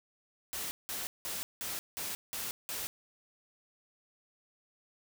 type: noise bursts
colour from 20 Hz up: white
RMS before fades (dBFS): -38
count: 7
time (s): 0.53-2.87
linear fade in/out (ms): 0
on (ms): 180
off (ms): 180
effects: none